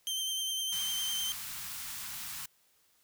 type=tone with vibrato; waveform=sawtooth; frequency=3120 Hz; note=G7; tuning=9 cents flat; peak=-29 dBFS; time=0.07-1.32 s; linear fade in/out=0 ms; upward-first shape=sine; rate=9.9 Hz; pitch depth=24 cents each way
type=band-stop noise; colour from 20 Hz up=white; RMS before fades=-41 dBFS; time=0.72-2.46 s; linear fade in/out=5 ms; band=220 to 880 Hz; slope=24 dB/octave
effects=white hiss -69 dBFS RMS until 3.03 s